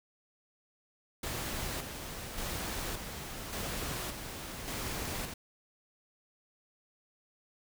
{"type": "noise with tremolo", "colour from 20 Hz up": "pink", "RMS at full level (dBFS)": -37, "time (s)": [1.23, 5.34], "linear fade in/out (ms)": 5, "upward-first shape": "square", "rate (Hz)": 0.87, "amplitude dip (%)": 45, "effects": []}